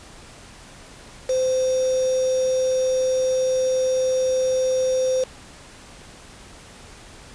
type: tone with quantisation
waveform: sine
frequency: 516 Hz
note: C5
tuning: 24 cents flat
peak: -18 dBFS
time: 1.29-5.24 s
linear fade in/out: 5 ms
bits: 5
effects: pink hiss -44 dBFS RMS until 7.34 s + resampled to 22050 Hz